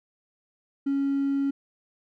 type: tone with hard clipping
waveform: triangle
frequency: 277.2 Hz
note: C#4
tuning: in tune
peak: -23 dBFS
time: 0.86-1.51 s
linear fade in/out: 10 ms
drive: 4 dB
effects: none